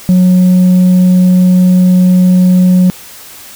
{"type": "tone with tanh clipping", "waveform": "sine", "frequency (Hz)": 182.5, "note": "F#3", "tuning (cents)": -24, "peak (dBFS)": -4, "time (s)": [0.09, 2.9], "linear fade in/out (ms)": 0, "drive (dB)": 2, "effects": ["white hiss -32 dBFS RMS until 3.55 s"]}